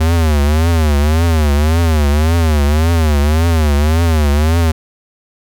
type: tone with vibrato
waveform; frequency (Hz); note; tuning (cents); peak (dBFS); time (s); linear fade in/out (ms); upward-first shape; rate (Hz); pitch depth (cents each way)
square; 77.78; D#2; 0; -10; 0-4.72; 10; triangle; 1.8; 170
effects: none